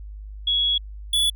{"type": "tone pair in turn", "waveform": ["sine", "square"], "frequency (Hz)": [3349, 3427], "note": ["G#7", "A7"], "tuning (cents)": [14, -46], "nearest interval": "unison", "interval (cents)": 40, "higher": "second", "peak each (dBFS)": -18, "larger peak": "neither", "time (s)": [[0.47, 0.78], [1.13, 1.3]], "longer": "first", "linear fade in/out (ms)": 5, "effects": ["added 51 Hz sine -34 dBFS peak until 1.35 s"]}